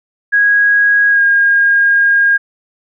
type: tone with pitch glide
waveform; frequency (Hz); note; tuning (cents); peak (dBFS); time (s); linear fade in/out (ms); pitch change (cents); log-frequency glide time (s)
sine; 1650 to 1622.6; G#6 to G#6; -12 to -41; -7; 0.32-2.38; 20; -29; 1.09-1.22
effects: none